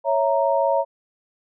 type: chord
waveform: sine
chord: A# diminished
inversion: first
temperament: equal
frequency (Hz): 554.4 / 659.3 / 932.3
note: C#5 / E5 / A#5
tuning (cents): 0 / 0 / 0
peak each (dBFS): -20 / -22 / -22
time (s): 0.04-0.85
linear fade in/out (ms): 50
effects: none